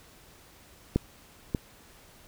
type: clicks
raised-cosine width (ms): 3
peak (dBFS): -10 / -13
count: 2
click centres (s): 0.96 / 1.548
effects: pink hiss -55 dBFS RMS until 2.27 s